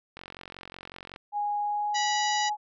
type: click train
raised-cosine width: 0.3 ms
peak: -25 dBFS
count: 46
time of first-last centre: 0.17-1.161 s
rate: 45.4 Hz
type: tone with pitch glide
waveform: sine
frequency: 826 to 839.5 Hz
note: G#5 to G#5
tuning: -10 to +18 cents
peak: -26 dBFS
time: 1.32-2.57 s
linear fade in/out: 50 ms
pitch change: +28 cents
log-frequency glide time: 1.58-2.22 s
type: harmonic tone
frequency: 976 Hz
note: B5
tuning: 21 cents flat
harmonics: 2 / 3 / 4 / 5 / 6 / 7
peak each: -32 / -34 / -35 / -36 / -37 / -37 dBFS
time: 1.94-2.5 s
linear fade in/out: 20 ms
effects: none